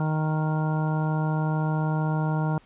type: harmonic tone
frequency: 155.56 Hz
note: D#3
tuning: in tune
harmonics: 1 / 2 / 3 / 4 / 5 / 6 / 7 / 9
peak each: -23 / -34 / -38 / -37 / -36 / -35 / -42 / -39 dBFS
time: 0-2.58 s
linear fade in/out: 2 ms
effects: pink hiss -57 dBFS RMS until 2.65 s + resampled to 8000 Hz